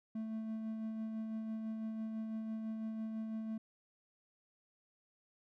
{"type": "tone with tremolo", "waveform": "triangle", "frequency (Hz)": 220.7, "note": "A3", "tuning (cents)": 5, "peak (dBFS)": -35, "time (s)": [0.15, 3.58], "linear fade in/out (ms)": 5, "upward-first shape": "sine", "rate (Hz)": 6, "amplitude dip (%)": 30, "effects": []}